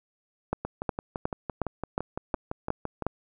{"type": "two click trains", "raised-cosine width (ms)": 1, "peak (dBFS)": [-12, -17], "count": [8, 15], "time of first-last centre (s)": [[0.53, 3.066], [0.65, 3.023]], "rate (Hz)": [2.76, 5.9], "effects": []}